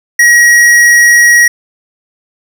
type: tone with hard clipping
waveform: sine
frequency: 1902 Hz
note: A#6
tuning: 34 cents sharp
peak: -4 dBFS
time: 0.19-1.48 s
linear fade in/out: 5 ms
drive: 13 dB
effects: none